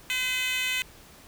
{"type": "tone with high-pass filter", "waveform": "10% pulse", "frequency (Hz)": 509, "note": "C5", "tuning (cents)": -48, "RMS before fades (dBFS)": -28, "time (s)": [0.1, 0.82], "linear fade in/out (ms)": 0, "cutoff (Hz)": 2400, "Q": 2, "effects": ["pink hiss -51 dBFS RMS until 1.27 s"]}